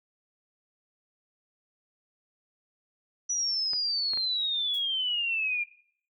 sine exponential sweep, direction down, 5920 to 2386 Hz, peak -26 dBFS, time 3.29-5.64 s, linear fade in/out 10 ms
clicks, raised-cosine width 0.5 ms, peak -27 dBFS, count 3, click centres 3.734 / 4.135 / 4.174 s
blue noise with exponential decay, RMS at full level -46 dBFS, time 4.74-4.89 s, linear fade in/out 1 ms, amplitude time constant 31 ms
effects noise-tail reverb RT60 0.6 s tail -19 dB re dry

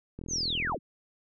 click train, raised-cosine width 3 ms, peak -27 dBFS, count 24, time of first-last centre 0.19-0.746 s, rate 41.4 Hz
sine linear sweep, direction down, 6645 to 82.41 Hz, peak -28 dBFS, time 0.28-0.79 s, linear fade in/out 50 ms
effects none

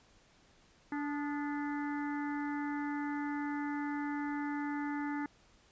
harmonic tone with a mistuned harmonic, 290.4 Hz, D4, 19 cents flat, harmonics 1 / 3 / 4 / 5 / 6 / 7, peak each -35 / -42 / -49 / -48 / -47 / -50 dBFS, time 0.92-5.26 s, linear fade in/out 2 ms, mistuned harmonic 4, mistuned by +94 cents, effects pink hiss -65 dBFS RMS until 5.71 s + resampled to 16000 Hz

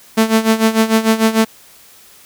sawtooth tone with tremolo, 222 Hz, A3, 16 cents sharp, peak -4 dBFS, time 0.17-1.45 s, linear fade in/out 10 ms, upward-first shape sine, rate 6.7 Hz, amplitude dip 80%, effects white hiss -44 dBFS RMS until 2.25 s

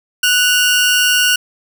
sawtooth tone pair together, 1480.2 / 2800 Hz, F#6 / F7, 0 / +4 cents, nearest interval major seventh, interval 1104 cents, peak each -10 dBFS, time 0.23-1.36 s, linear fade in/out 5 ms, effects none

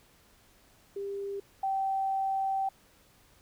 sine tone pair in turn, 398.3 / 774.8 Hz, G4 / G5, +28 / -20 cents, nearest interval octave, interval 1152 cents, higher second, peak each -33 / -27 dBFS, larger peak second, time 0.96-1.4 / 1.63-2.69 s, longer second, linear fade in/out 5 ms, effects pink hiss -62 dBFS RMS until 3.41 s

